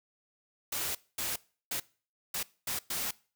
white noise bursts at uneven times, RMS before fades -34 dBFS, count 6, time 0.72-0.95 / 1.18-1.36 / 1.71-1.8 / 2.34-2.43 / 2.67-2.79 / 2.9-3.11 s, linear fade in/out 5 ms, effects noise-tail reverb RT60 0.4 s tail -22 dB re dry

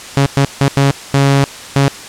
sawtooth tone bursts at uneven times, 138.59 Hz, C#3, in tune, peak -4 dBFS, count 6, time 0.17-0.26 / 0.37-0.45 / 0.61-0.68 / 0.77-0.91 / 1.14-1.44 / 1.76-1.88 s, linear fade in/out 0 ms, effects white hiss -30 dBFS RMS until 2.08 s + low-pass 8000 Hz 12 dB/octave

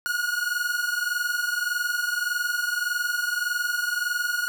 45% pulse tone pair together, 1436 / 1457.7 Hz, F6 / F#6, +48 / -26 cents, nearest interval unison, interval 26 cents, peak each -27 dBFS, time 0.06-4.48 s, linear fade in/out 0 ms, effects none

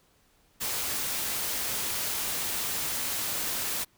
white noise, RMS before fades -31 dBFS, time 0.6-3.85 s, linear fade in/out 20 ms, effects pink hiss -65 dBFS RMS until 3.97 s

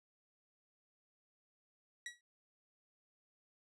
sawtooth tone with exponential decay, 1923 Hz, B6, 47 cents flat, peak -36 dBFS, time 2.06-2.21 s, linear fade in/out 2 ms, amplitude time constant 31 ms, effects resampled to 22050 Hz

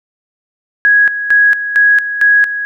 sine tone with tremolo, 1661.2 Hz, G#6, in tune, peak -5 dBFS, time 0.85-2.65 s, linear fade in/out 0 ms, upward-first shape square, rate 2.2 Hz, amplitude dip 70%, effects none

